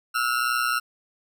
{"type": "ring-modulated tone", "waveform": "40% pulse", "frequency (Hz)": 1369, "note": "F6", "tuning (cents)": -35, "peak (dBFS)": -18, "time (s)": [0.14, 0.8], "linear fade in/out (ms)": 20, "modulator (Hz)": 61.4, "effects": []}